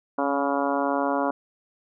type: harmonic tone with a mistuned harmonic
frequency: 140.8 Hz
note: C#3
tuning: 27 cents sharp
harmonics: 2 / 3 / 4 / 5 / 6 / 7 / 8 / 9 / 10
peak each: -27 / -33 / -28 / -29 / -32 / -30 / -33 / -38 / -35 dBFS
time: 0.18-1.31 s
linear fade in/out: 5 ms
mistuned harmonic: 2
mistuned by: -16 cents
effects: none